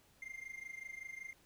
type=tone with amplitude modulation; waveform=triangle; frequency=2104 Hz; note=C7; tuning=9 cents sharp; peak=-40 dBFS; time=0.22-1.33 s; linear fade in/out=2 ms; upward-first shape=sine; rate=25.3 Hz; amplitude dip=85%; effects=pink hiss -68 dBFS RMS until 1.45 s